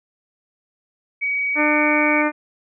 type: tone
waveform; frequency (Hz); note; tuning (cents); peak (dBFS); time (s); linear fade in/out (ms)
sine; 2263; C#7; +35; -19; 1.21-2.23; 20
type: harmonic tone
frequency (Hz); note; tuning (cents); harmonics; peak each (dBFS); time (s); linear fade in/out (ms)
300; D4; +37; 1 / 2 / 3 / 4 / 5 / 6 / 7 / 8; -20 / -23 / -25 / -26 / -27 / -28 / -28 / -29; 1.55-2.32; 50
effects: none